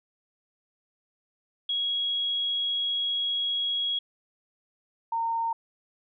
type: tone pair in turn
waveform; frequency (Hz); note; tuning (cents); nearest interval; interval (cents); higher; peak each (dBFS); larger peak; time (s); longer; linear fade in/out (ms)
sine; 3315 / 916.4; G#7 / A#5; -4 / -30; octave + minor seventh; 2226; first; -25; neither; 1.69-3.99 / 5.12-5.53; first; 5
effects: none